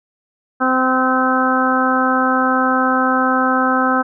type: harmonic tone with a mistuned harmonic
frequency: 258.6 Hz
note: C4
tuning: 20 cents flat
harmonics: 1 / 2 / 3 / 4 / 5 / 6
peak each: -18 / -22 / -21 / -22 / -18 / -21 dBFS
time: 0.6-4.03 s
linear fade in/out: 20 ms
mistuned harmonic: 6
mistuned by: -16 cents
effects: none